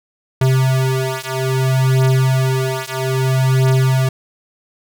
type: beating tone pair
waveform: square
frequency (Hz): 130.81 / 131.42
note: C3 / C3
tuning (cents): 0 / +8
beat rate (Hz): 0.61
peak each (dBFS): -17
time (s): 0.41-4.09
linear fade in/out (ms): 5
effects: none